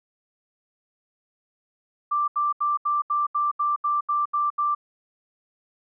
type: tone bursts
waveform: sine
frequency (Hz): 1177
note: D6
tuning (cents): +3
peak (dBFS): -20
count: 11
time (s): 2.11-4.75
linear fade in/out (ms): 10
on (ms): 170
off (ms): 77
effects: none